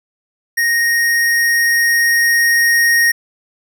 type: tone with level ramp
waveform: square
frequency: 1864.7 Hz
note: A#6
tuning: in tune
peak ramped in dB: -13 to -10 dBFS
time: 0.57-3.12 s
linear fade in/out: 10 ms
effects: none